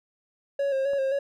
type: tone with vibrato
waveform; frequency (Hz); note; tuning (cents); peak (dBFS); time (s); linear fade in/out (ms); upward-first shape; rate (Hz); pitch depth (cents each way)
triangle; 547; C#5; -23; -21; 0.59-1.19; 5; square; 3.8; 37
type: click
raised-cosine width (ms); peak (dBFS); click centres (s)
1; -30; 0.934
effects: none